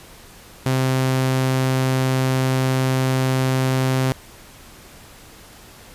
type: tone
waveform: sawtooth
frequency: 130.81 Hz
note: C3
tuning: in tune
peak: -13 dBFS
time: 0.66-4.12 s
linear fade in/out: 0 ms
effects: pink hiss -44 dBFS RMS until 5.94 s + resampled to 32000 Hz